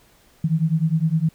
sine beating tone pair, 155.56 / 165.36 Hz, D#3 / E3, 0 / +6 cents, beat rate 9.8 Hz, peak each -20 dBFS, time 0.44-1.29 s, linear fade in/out 5 ms, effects pink hiss -56 dBFS RMS until 1.34 s

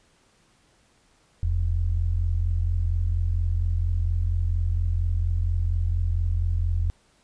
sine tone pair together, 40.91 / 85.2 Hz, E1 / F2, -12 / -42 cents, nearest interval octave + minor second, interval 1270 cents, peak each -24 / -23 dBFS, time 1.43-6.9 s, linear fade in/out 0 ms, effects pink hiss -62 dBFS RMS until 7.23 s + resampled to 22050 Hz

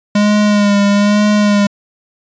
square tone with vibrato, 205.5 Hz, G#3, 18 cents flat, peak -9 dBFS, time 0.15-1.67 s, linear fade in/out 5 ms, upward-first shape sine, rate 1.1 Hz, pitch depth 32 cents each way, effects resampled to 16000 Hz

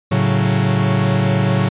45% pulse chord, F# minor, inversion first, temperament equal, 110 / 138.59 / 185 Hz, A2 / C#3 / F#3, 0 / 0 / 0 cents, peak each -18 dBFS, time 0.11-1.69 s, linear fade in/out 10 ms, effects resampled to 8000 Hz

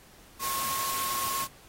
sine tone in noise, 1084 Hz, C#6, 39 cents flat, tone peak -31 dBFS, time 0.39-1.48 s, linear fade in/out 50 ms, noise white, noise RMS -33 dBFS, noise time 0.39-1.48 s, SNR -1 dB, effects pink hiss -55 dBFS RMS until 1.68 s + AAC 48 kbps

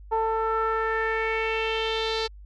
sawtooth tone with low-pass filter sweep, 445.2 Hz, A4, 20 cents sharp, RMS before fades -26 dBFS, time 0.11-2.28 s, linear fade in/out 20 ms, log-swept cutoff 950 to 4400 Hz, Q 4.1, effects added 50 Hz sine -42 dBFS peak until 2.45 s

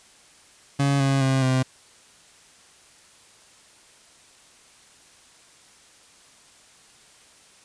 30% pulse tone with pitch steps, 140 / 136.57 / 133.22 / 129.95 Hz, C#3 / C#3 / C3 / C3, +18 / -25 / +32 / -11 cents, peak -16 dBFS, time 0.79-1.63 s, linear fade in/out 10 ms, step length 210 ms, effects white hiss -53 dBFS RMS until 7.64 s + resampled to 22050 Hz

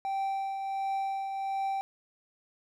triangle tone with tremolo, 780 Hz, G5, 9 cents flat, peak -26 dBFS, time 0.05-1.81 s, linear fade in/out 0 ms, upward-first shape triangle, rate 1.4 Hz, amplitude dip 45%, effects none

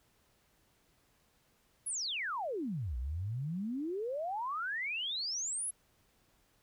sine exponential two-way sweep, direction down then up, 11240 to 58 to 11240 Hz, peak -34 dBFS, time 1.86-5.71 s, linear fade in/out 10 ms, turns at 2.97 s, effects pink hiss -71 dBFS RMS until 6.62 s

